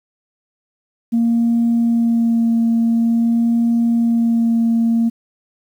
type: tone with vibrato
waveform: sine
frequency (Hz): 231.6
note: A#3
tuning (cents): -11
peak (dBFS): -11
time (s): 1.12-5.1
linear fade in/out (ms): 20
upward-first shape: sine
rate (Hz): 0.48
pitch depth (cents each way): 13
effects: tanh soft clip ceiling -9 dBFS + 8-bit